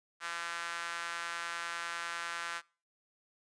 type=tone with high-pass filter; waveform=sawtooth; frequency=170 Hz; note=F3; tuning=46 cents flat; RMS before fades=-39 dBFS; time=0.2-2.62 s; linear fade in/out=50 ms; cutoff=1400 Hz; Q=2.4; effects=noise-tail reverb RT60 0.4 s tail -25 dB re dry + resampled to 22050 Hz